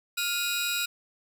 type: tone cluster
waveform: sawtooth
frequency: 1409 / 2483 / 3862 Hz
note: F6 / D#7 / B7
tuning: +15 / -4 / -39 cents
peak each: -28 dBFS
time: 0.17-0.86 s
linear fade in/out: 10 ms
effects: none